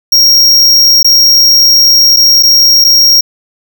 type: tone with dropouts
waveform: square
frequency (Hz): 5588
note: F8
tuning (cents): 0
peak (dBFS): -3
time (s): 0.12-3.21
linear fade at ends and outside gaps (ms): 5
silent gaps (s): 1.03-1.045 / 2.164-2.169 / 2.427-2.432 / 2.843-2.847
effects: none